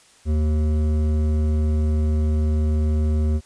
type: tone with hard clipping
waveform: sine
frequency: 76.7 Hz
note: D#2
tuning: 24 cents flat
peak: -19 dBFS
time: 0.25-3.41 s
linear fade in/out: 50 ms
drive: 11 dB
effects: white hiss -53 dBFS RMS until 3.45 s + resampled to 22050 Hz